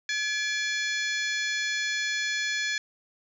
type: harmonic tone with a mistuned harmonic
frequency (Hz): 852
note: G#5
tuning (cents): +44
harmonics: 2 / 3 / 4 / 5 / 6 / 7 / 8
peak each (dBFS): -29 / -33 / -35 / -37 / -39 / -40 / -41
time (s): 0.09-2.78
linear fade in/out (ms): 2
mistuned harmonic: 3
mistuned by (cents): -140
effects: 10-bit